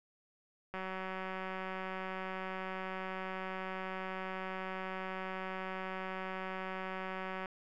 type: click train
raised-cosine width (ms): 0.5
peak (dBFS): -26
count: 1264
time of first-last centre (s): 0.74-7.458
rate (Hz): 188
effects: none